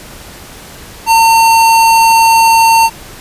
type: tone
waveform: square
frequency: 907 Hz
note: A#5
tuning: 48 cents flat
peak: -5 dBFS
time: 1.06-2.9 s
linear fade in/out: 50 ms
effects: pink hiss -32 dBFS RMS until 3.2 s + resampled to 32000 Hz